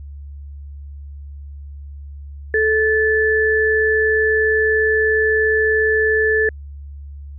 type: tone pair together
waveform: sine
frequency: 435.8 / 1743 Hz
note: A4 / A6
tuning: -17 / -17 cents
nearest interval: 2 octaves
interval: 2400 cents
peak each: -16 dBFS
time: 2.54-6.49 s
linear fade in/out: 2 ms
effects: added 71 Hz sine -31 dBFS peak until 7.38 s